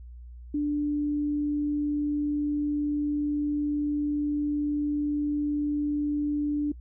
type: tone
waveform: sine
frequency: 293.7 Hz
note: D4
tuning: in tune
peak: -24 dBFS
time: 0.54-6.72 s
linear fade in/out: 5 ms
effects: noise-tail reverb RT60 0.1 s tail -25 dB re dry + added 60 Hz sine -41 dBFS peak until 6.8 s